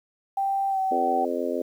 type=tone with pitch glide; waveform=sine; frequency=784 to 763.4 Hz; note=G5 to G5; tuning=0 to -46 cents; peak=-22 dBFS; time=0.37-1.25 s; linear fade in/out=5 ms; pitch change=-46 cents; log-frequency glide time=0.7-0.79 s
type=harmonic tone; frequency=86.7 Hz; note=F2; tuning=12 cents flat; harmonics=3 / 4 / 5 / 6 / 7; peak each=-31 / -31 / -31 / -31 / -31 dBFS; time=0.91-1.62 s; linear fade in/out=5 ms
effects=9-bit

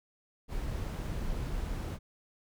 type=noise; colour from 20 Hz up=brown; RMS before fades=-35 dBFS; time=0.48-1.99 s; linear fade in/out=50 ms; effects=none

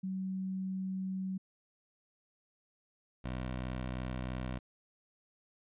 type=tone pair in turn; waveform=sine / 15% pulse; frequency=189 / 63.07 Hz; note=F#3 / B1; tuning=+37 / +37 cents; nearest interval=octave + perfect fifth; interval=1900 cents; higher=first; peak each=-34 / -30 dBFS; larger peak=second; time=0.03-1.38 / 3.24-4.59 s; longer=neither; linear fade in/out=10 ms; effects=resampled to 8000 Hz

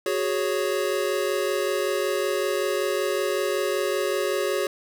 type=chord; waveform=square; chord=F# suspended second; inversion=none; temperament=equal; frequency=370 / 415.3 / 554.4 Hz; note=F#4 / G#4 / C#5; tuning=0 / 0 / 0 cents; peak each=-28 dBFS; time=0.06-4.67 s; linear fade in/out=2 ms; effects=none

